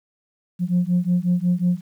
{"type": "beating tone pair", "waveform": "sine", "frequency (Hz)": [175, 180.5], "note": ["F3", "F#3"], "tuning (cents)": [4, -43], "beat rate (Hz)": 5.5, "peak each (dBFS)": -19, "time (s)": [0.59, 1.81], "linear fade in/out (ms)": 50, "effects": ["tanh soft clip ceiling -12 dBFS", "9-bit"]}